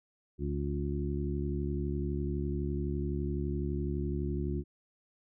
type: harmonic tone with a mistuned harmonic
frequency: 71.9 Hz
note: D2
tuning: 36 cents flat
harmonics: 1 / 2 / 3 / 4 / 5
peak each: -34 / -36 / -39 / -41 / -38 dBFS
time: 0.38-4.64 s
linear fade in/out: 50 ms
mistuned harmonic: 5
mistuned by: -19 cents
effects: none